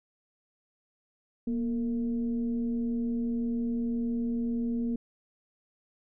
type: tone with frequency modulation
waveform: sine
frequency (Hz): 236.9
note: A#3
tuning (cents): +28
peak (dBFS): -27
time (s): 1.47-4.96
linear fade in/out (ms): 5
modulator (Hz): 216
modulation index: 0.4
effects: none